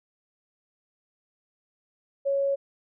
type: tone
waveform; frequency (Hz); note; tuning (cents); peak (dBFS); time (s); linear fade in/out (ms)
sine; 554.4; C#5; 0; -22; 2.25-2.56; 20
effects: none